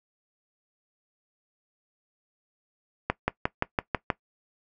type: accelerating click train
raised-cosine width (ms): 0.5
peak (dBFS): -8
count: 7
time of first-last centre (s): 3.1-4.102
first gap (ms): 180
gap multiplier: 0.97
effects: noise-tail reverb RT60 0.1 s tail -19 dB re dry